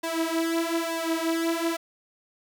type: tone with flanger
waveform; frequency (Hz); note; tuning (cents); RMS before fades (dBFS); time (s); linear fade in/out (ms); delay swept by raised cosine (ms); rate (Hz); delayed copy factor
sawtooth; 330; E4; +2; -27; 0.03-1.77; 10; 1.1 to 6.7; 1.1; +0.85
effects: 9-bit